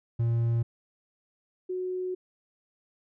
triangle / sine tone pair in turn, 116.54 / 367.5 Hz, A#2 / F#4, 0 / -12 cents, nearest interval octave + minor sixth, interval 1988 cents, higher second, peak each -21 / -29 dBFS, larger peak first, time 0.19-0.63 / 1.69-2.15 s, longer second, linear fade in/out 10 ms, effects none

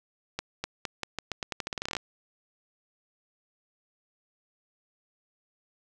accelerating click train, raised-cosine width 0.2 ms, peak -14 dBFS, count 19, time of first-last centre 0.39-1.967 s, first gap 250 ms, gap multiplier 0.85, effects none

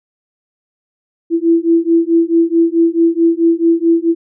sine beating tone pair, 331.1 / 335.7 Hz, E4 / E4, +8 / +32 cents, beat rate 4.6 Hz, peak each -12 dBFS, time 1.3-4.15 s, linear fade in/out 50 ms, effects none

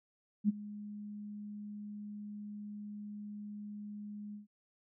sine tone with ADSR envelope, 207.7 Hz, G#3, in tune, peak -23 dBFS, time 0.44-4.47 s, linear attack 48 ms, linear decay 22 ms, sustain -19 dB, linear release 130 ms, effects none

